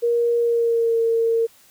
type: tone with pitch glide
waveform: sine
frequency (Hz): 471.9 to 457.4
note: A#4 to A#4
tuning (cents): +21 to -33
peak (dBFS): -16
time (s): 0.02-1.47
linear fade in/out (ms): 20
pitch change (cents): -54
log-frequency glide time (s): 0.37-0.99
effects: white hiss -53 dBFS RMS until 1.7 s